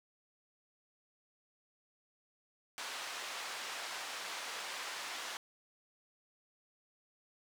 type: band-pass noise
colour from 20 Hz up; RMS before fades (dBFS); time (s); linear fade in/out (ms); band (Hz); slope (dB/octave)
pink; -43; 2.78-5.37; 0; 890 to 6600; 12
effects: none